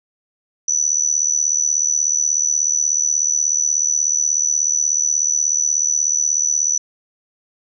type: tone with amplitude modulation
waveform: sine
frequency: 5960 Hz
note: F#8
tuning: 12 cents sharp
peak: -11 dBFS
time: 0.68-6.78 s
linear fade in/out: 5 ms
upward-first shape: sine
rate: 76.5 Hz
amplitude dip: 90%
effects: none